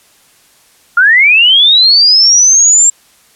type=linear sweep; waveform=sine; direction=up; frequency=1371 to 7470 Hz; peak=-3 dBFS; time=0.97-2.9 s; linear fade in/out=5 ms; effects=white hiss -47 dBFS RMS until 3.35 s + low-pass 12000 Hz 12 dB/octave